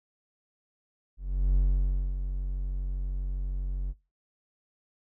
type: tone with ADSR envelope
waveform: triangle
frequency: 46.25 Hz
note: F#1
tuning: in tune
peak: -17 dBFS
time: 1.17-3.94 s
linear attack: 380 ms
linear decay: 590 ms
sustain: -9 dB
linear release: 38 ms
effects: noise-tail reverb RT60 0.3 s tail -23 dB re dry